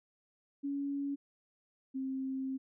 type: tone pair in turn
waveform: sine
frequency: 281 / 265.2 Hz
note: C#4 / C4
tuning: +24 / +23 cents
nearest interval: minor second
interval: 101 cents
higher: first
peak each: -33 / -34 dBFS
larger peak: first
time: 0.63-1.16 / 1.94-2.58 s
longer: second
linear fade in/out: 20 ms
effects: none